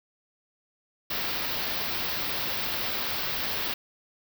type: band-stop noise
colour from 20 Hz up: white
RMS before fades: -30 dBFS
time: 1.1-3.74 s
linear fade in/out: 5 ms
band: 5200 to 15000 Hz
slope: 48 dB/octave
effects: none